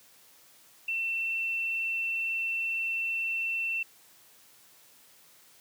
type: tone with frequency modulation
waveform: sine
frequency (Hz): 2691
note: E7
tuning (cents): +35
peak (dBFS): -28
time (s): 0.88-3.83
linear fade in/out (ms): 5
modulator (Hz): 22.3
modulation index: 0.33
effects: white hiss -58 dBFS RMS until 5.6 s + high-pass 100 Hz 12 dB/octave